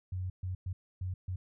sine tone bursts at uneven times, 92.1 Hz, F#2, 7 cents flat, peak -33 dBFS, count 5, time 0.12-0.3 / 0.43-0.55 / 0.66-0.73 / 1.01-1.14 / 1.28-1.36 s, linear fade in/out 5 ms, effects none

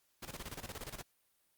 pink noise with tremolo, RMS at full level -44 dBFS, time 0.22-1.03 s, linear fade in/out 10 ms, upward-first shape square, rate 17 Hz, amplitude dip 75%, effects white hiss -75 dBFS RMS until 1.57 s + Opus 48 kbps

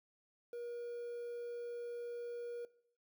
triangle tone with quantisation, 477.1 Hz, A#4, 40 cents sharp, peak -40 dBFS, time 0.53-2.65 s, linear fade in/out 2 ms, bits 11, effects noise-tail reverb RT60 0.6 s tail -19 dB re dry

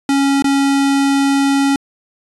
square tone with dropouts, 276.8 Hz, C#4, 2 cents flat, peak -12 dBFS, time 0.09-1.76 s, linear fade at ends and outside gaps 2 ms, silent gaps 0.423-0.443 s, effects resampled to 24000 Hz

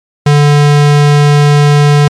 square tone, 146.1 Hz, D3, 9 cents flat, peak -4 dBFS, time 0.26-2.08 s, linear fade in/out 5 ms, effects low-pass 7000 Hz 12 dB/octave + MP3 96 kbps

